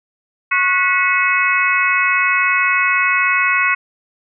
harmonic tone with a mistuned harmonic, 366.1 Hz, F#4, 18 cents flat, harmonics 3 / 4 / 5 / 6 / 7, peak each -19 / -19 / -19 / -19 / -19 dBFS, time 0.51-3.75 s, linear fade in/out 10 ms, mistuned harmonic 5, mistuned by +110 cents, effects none

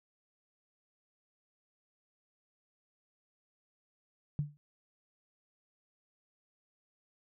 sine tone with exponential decay, 146.83 Hz, D3, in tune, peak -26 dBFS, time 4.39-4.57 s, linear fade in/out 0 ms, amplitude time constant 39 ms, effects none

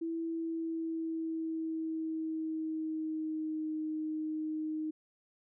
sine tone with pitch glide, 329.6 to 311.1 Hz, E4 to D#4, 0 to 0 cents, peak -33 dBFS, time 0.01-4.91 s, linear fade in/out 10 ms, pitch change -100 cents, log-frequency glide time 0.21-3.75 s, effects none

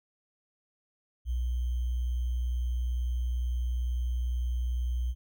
sine tone with sample-and-hold, 61.1 Hz, B1, 18 cents flat, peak -27 dBFS, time 1.25-5.15 s, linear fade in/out 50 ms, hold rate 3150 Hz, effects none

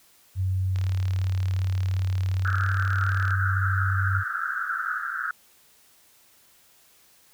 sine tone with pitch glide, 93.8 to 95.99 Hz, F#2 to G2, +24 to -36 cents, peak -22 dBFS, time 0.35-4.24 s, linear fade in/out 50 ms, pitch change +40 cents, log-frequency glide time 2.39-2.63 s
click train, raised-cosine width 0.2 ms, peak -22 dBFS, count 96, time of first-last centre 0.76-3.307 s, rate 37.3 Hz
pink band-pass noise, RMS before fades -29 dBFS, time 2.45-5.31 s, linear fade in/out 2 ms, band 1300 to 1600 Hz, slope 96 dB/octave
effects white hiss -58 dBFS RMS until 7.33 s

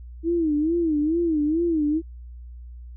sine tone with vibrato, 318.4 Hz, D#4, 40 cents sharp, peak -19 dBFS, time 0.23-2.02 s, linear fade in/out 50 ms, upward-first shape sine, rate 2.3 Hz, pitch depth 140 cents each way, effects added 60 Hz sine -37 dBFS peak until 2.96 s

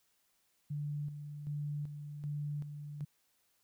sine tone with tremolo, 146.83 Hz, D3, in tune, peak -35 dBFS, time 0.7-3.05 s, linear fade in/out 10 ms, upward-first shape square, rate 1.3 Hz, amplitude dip 55%, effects white hiss -75 dBFS RMS until 3.63 s

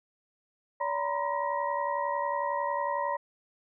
sine tone cluster, 573 / 944 / 1015 / 1904 Hz, D5 / A#5 / B5 / A#6, -43 / +22 / +47 / +36 cents, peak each -33 / -31 / -33 / -40 dBFS, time 0.8-3.17 s, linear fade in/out 10 ms, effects none

